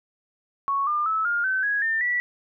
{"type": "tone with pitch steps", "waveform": "sine", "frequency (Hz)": [1108.7, 1202.1, 1303.3, 1413.1, 1532.1, 1661.2, 1801.1, 1952.8], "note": ["C#6", "D6", "E6", "F6", "G6", "G#6", "A6", "B6"], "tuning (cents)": [0, 40, -20, 20, -40, 0, 40, -20], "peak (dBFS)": -21, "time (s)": [0.68, 2.2], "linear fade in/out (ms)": 0, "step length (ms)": 190, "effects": []}